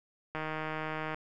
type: click train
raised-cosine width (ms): 0.5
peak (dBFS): -21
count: 125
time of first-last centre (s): 0.35-1.145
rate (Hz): 156
effects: none